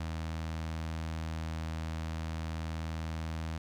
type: tone with notch filter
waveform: sawtooth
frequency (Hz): 80.4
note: E2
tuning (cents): -43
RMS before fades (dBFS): -37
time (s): 0-3.58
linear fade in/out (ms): 5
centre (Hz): 410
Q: 1.8
effects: low-pass 7000 Hz 12 dB/octave + 11-bit